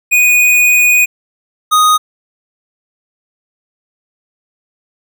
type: tone pair in turn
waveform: square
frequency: 2474 / 1244.2 Hz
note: D#7 / D#6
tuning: -10 / 0 cents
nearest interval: octave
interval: 1190 cents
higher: first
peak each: -7 dBFS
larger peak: neither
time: 0.11-1.06 / 1.71-1.98 s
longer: first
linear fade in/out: 20 ms
effects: none